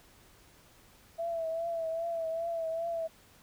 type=tone with vibrato; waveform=sine; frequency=662 Hz; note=E5; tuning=7 cents sharp; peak=-31 dBFS; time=1.18-3.08 s; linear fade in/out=20 ms; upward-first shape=triangle; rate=2.5 Hz; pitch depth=51 cents each way; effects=pink hiss -60 dBFS RMS until 3.42 s